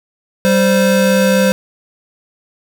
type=tone pair together; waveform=square; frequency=194.3 / 518.7 Hz; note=G3 / C5; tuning=-15 / -15 cents; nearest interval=octave + perfect fourth; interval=1700 cents; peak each=-13 dBFS; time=0.45-1.52 s; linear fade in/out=0 ms; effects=8-bit